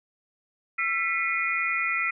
sine tone cluster, 1345 / 1983 / 2145 / 2444 Hz, E6 / B6 / C7 / D#7, +34 / +7 / +42 / -32 cents, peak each -30 / -28 / -31 / -29 dBFS, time 0.78-2.11 s, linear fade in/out 10 ms, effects none

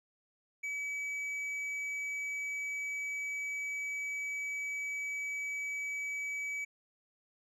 sine tone with tanh clipping, 2285 Hz, D7, 48 cents flat, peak -36 dBFS, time 0.63-6.65 s, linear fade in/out 10 ms, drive 6 dB, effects none

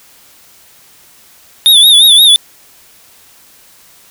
square tone with vibrato, 3595 Hz, A7, 36 cents sharp, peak -3 dBFS, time 1.66-2.36 s, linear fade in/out 0 ms, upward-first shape sine, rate 5.7 Hz, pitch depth 93 cents each way, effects white hiss -43 dBFS RMS until 4.1 s

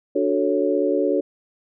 sine chord, D major seventh, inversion none, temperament equal, 293.7 / 370 / 440 / 554.4 Hz, D4 / F#4 / A4 / C#5, 0 / 0 / 0 / 0 cents, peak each -23 dBFS, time 0.15-1.21 s, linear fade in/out 10 ms, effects none

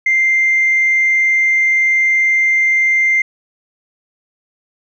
sine tone, 2093 Hz, C7, in tune, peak -9 dBFS, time 0.06-3.22 s, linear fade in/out 5 ms, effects tanh soft clip ceiling -6 dBFS

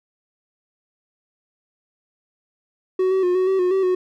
triangle tone with pitch steps, 373.1 / 380.1 / 358.6 / 371.7 / 382.5 / 361.7 / 383.6 / 366.6 Hz, F#4 / F#4 / F4 / F#4 / G4 / F#4 / G4 / F#4, +14 / +47 / +46 / +8 / -42 / -39 / -37 / -16 cents, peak -14 dBFS, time 2.99-3.95 s, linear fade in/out 5 ms, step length 120 ms, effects none

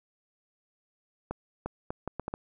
accelerating click train, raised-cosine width 1 ms, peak -19 dBFS, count 7, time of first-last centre 1.31-2.339 s, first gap 350 ms, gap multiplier 0.7, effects none

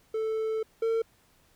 triangle tone pair in turn, 440.4 / 452.8 Hz, A4 / A4, +2 / +50 cents, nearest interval unison, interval 48 cents, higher second, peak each -25 / -22 dBFS, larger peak second, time 0.14-0.63 / 0.82-1.02 s, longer first, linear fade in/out 5 ms, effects pink hiss -64 dBFS RMS until 1.55 s

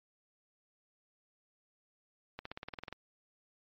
accelerating click train, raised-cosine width 0.3 ms, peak -25 dBFS, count 11, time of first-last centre 2.39-2.926 s, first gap 64 ms, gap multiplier 0.96, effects low-pass 5000 Hz 12 dB/octave + MP3 32 kbps

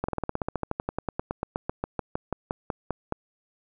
slowing click train, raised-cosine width 1 ms, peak -13 dBFS, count 29, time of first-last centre 0.04-3.124 s, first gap 45 ms, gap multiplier 1.06, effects none

